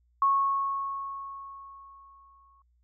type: tone with exponential decay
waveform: sine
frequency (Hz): 1100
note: C#6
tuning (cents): -14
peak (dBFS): -19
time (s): 0.22-2.62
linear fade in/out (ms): 2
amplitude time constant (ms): 520
effects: added 60 Hz sine -64 dBFS peak until 2.83 s